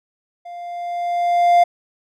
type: tone with level ramp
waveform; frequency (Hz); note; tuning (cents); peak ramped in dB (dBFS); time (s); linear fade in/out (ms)
triangle; 698.5; F5; 0; -30 to -6; 0.45-1.64; 10
effects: none